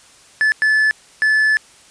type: tone bursts at uneven times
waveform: triangle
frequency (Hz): 1735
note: A6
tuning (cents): -25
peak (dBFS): -10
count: 3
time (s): 0.41-0.52 / 0.62-0.91 / 1.22-1.57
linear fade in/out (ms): 0
effects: white hiss -47 dBFS RMS until 1.9 s + resampled to 22050 Hz